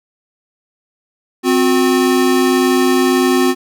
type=tone pair together; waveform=square; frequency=260 / 361.7 Hz; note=C4 / F#4; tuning=-11 / -39 cents; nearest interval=tritone; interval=572 cents; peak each=-14 dBFS; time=1.43-3.55 s; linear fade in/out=50 ms; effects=none